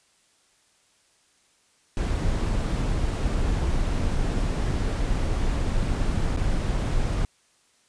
brown noise with dropouts, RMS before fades -24 dBFS, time 1.97-7.25 s, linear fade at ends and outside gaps 1 ms, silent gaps 6.364-6.372 s, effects white hiss -63 dBFS RMS until 7.88 s + resampled to 22050 Hz

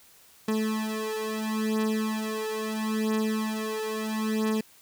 30% pulse beating tone pair, 217.4 / 218.15 Hz, A3 / A3, -21 / -15 cents, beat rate 0.75 Hz, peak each -27 dBFS, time 0.48-4.61 s, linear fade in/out 5 ms, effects white hiss -56 dBFS RMS until 4.81 s

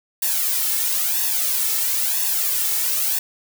blue noise with flanger, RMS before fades -21 dBFS, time 0.22-3.19 s, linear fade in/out 5 ms, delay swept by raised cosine 1.1 to 2.3 ms, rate 1 Hz, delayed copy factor +0.85, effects none

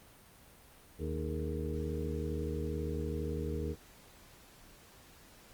harmonic tone with a mistuned harmonic, 77.78 Hz, D#2, in tune, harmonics 1 / 2 / 3 / 4 / 5 / 6, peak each -37 / -41 / -43 / -43 / -42 / -42 dBFS, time 0.98-3.76 s, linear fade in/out 50 ms, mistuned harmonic 5, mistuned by +110 cents, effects pink hiss -58 dBFS RMS until 5.53 s + Opus 32 kbps

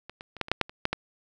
clicks, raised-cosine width 0.3 ms, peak -24 / -24 / -26 / -10 / -24 / -6 / -6 / -26 / -8 / -11 dBFS, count 10, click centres 0.096 / 0.209 / 0.367 / 0.413 / 0.484 / 0.516 / 0.613 / 0.695 / 0.854 / 0.93 s, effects none

